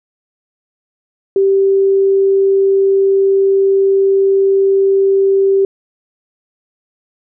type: tone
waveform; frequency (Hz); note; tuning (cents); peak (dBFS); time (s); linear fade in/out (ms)
sine; 390.2; G4; -8; -8; 1.36-5.65; 2
effects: none